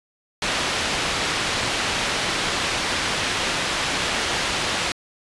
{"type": "low-pass noise", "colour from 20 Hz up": "white", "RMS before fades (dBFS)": -24, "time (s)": [0.42, 4.92], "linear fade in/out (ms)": 2, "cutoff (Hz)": 3800, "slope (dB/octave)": 12, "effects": ["resampled to 24000 Hz"]}